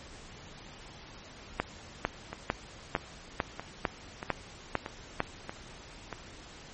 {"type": "two click trains", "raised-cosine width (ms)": 0.5, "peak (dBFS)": [-11, -21], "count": [9, 7], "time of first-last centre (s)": [[1.6, 5.204], [2.33, 6.127]], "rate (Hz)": [2.22, 1.58], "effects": ["pink hiss -49 dBFS RMS until 6.73 s", "MP3 32 kbps"]}